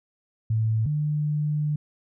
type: tone pair in turn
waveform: sine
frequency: 110.7 / 149.79 Hz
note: A2 / D3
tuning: +11 / +35 cents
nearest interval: perfect fourth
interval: 524 cents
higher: second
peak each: -20 / -22 dBFS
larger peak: first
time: 0.5-0.86 / 0.86-1.76 s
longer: second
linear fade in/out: 5 ms
effects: none